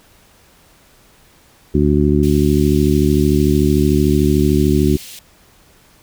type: harmonic tone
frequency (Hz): 73.42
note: D2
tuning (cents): 0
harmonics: 1 / 2 / 3 / 4 / 5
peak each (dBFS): -17 / -17 / -17 / -17 / -17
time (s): 1.74-4.97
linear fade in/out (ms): 10
type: high-pass noise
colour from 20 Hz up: pink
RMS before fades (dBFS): -35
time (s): 2.23-5.19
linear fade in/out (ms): 2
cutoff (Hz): 2600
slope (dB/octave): 24
effects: pink hiss -50 dBFS RMS until 6.02 s